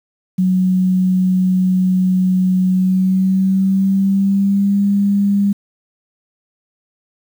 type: tone with pitch glide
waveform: sine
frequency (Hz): 185 to 200.6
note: F#3 to G3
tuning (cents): 0 to +40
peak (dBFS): -11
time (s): 0.38-5.53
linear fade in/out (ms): 10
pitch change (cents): +140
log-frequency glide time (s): 2.68-4.83
effects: 7-bit